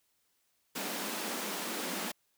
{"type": "high-pass noise", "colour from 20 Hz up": "pink", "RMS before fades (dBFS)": -37, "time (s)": [0.75, 2.12], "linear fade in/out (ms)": 10, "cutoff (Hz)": 180, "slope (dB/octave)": 96, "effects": ["white hiss -75 dBFS RMS until 2.37 s"]}